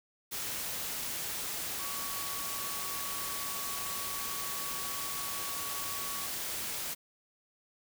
sine tone in noise, 1127 Hz, C#6, 28 cents sharp, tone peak -43 dBFS, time 1.79-6.27 s, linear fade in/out 20 ms, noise white, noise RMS -37 dBFS, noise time 0.31-6.95 s, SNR -9 dB, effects none

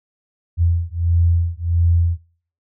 sine beating tone pair, 84.4 / 85.9 Hz, E2 / F2, +41 / -28 cents, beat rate 1.5 Hz, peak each -17 dBFS, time 0.57-2.18 s, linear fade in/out 50 ms, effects noise-tail reverb RT60 0.5 s tail -23 dB re dry

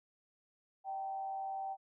sine tone with frequency modulation, 775 Hz, G5, 20 cents flat, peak -37 dBFS, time 0.84-1.77 s, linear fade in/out 50 ms, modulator 149 Hz, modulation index 0.29, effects none

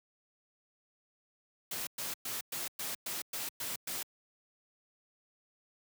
white noise bursts, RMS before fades -38 dBFS, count 9, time 1.71-4.03 s, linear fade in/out 5 ms, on 160 ms, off 110 ms, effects high-pass 100 Hz 12 dB/octave

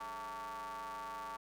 45% pulse ring-modulated tone, 121.5 Hz, B2, 28 cents flat, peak -39 dBFS, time 0-1.37 s, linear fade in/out 10 ms, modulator 1020 Hz, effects none

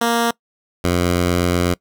10% pulse tone pair in turn, 233.5 / 88.17 Hz, A#3 / F2, +3 / +17 cents, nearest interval octave + perfect fourth, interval 1686 cents, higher first, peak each -7 dBFS, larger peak neither, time 0.01-0.31 / 0.84-1.74 s, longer second, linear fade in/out 5 ms, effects noise-tail reverb RT60 0.1 s tail -23 dB re dry

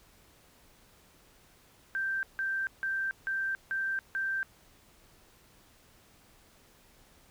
sine tone bursts, 1568 Hz, G6, in tune, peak -29 dBFS, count 6, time 1.95-4.43 s, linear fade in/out 0 ms, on 280 ms, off 160 ms, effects pink hiss -61 dBFS RMS until 7.3 s

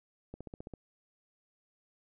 click train, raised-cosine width 2 ms, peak -30 dBFS, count 7, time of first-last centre 0.34-0.737 s, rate 15.1 Hz, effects none

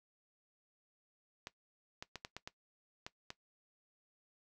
clicks, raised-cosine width 0.2 ms, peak -26 dBFS, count 8, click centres 1.471 / 2.025 / 2.157 / 2.249 / 2.366 / 2.475 / 3.065 / 3.304 s, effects noise-tail reverb RT60 0.1 s tail -17 dB re dry

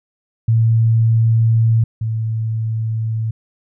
sine tone pair in turn, 113.4 / 111.52 Hz, A#2 / A2, -47 / +24 cents, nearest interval unison, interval 29 cents, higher first, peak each -10 / -17 dBFS, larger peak first, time 0.48-1.84 / 2.01-3.31 s, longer first, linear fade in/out 5 ms, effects none

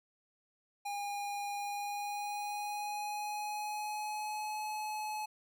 square tone with pitch glide, 813 to 853.9 Hz, G#5 to G#5, -37 to +48 cents, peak -37 dBFS, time 0.85-5.26 s, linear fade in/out 10 ms, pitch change +85 cents, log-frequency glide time 1.54-4.63 s, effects none

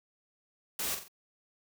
white noise with echo, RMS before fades -34 dBFS, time 0.79-0.95 s, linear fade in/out 5 ms, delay 44 ms, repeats 3, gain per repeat -7 dB, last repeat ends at 1.082 s, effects none

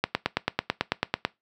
click train, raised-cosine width 0.3 ms, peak -6 dBFS, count 12, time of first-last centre 0.04-1.25 s, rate 9.09 Hz, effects noise-tail reverb RT60 0.2 s tail -21 dB re dry + high-pass 100 Hz 12 dB/octave

